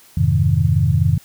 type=chord; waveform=sine; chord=F minor seventh; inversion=none; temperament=equal; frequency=87.31 / 103.83 / 130.81 / 155.56 Hz; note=F2 / Ab2 / C3 / Eb3; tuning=0 / 0 / 0 / 0 cents; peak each=-18 dBFS; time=0.17-1.18 s; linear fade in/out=5 ms; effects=white hiss -48 dBFS RMS until 1.24 s